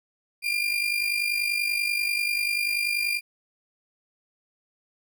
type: tone with amplitude modulation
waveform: 35% pulse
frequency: 2399 Hz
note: D7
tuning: 36 cents sharp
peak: -19 dBFS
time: 0.42-3.21 s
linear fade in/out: 50 ms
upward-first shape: sine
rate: 50.3 Hz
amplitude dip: 60%
effects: none